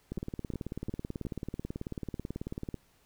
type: two click trains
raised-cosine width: 3 ms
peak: -23 / -23 dBFS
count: 4 / 49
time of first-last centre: 0.18-1.251 / 0.12-2.743 s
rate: 2.8 / 18.3 Hz
effects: pink hiss -67 dBFS RMS until 3.05 s